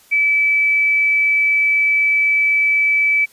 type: tone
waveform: sine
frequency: 2304 Hz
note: D7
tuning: 34 cents flat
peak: -12 dBFS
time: 0.11-3.26 s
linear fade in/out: 20 ms
effects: white hiss -50 dBFS RMS until 3.32 s + resampled to 32000 Hz